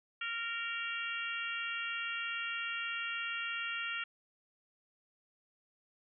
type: harmonic tone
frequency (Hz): 463.2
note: A#4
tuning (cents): -11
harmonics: 3 / 4 / 5 / 6 / 7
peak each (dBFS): -40 / -43 / -43 / -40 / -46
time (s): 0.21-4.04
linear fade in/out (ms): 5
effects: none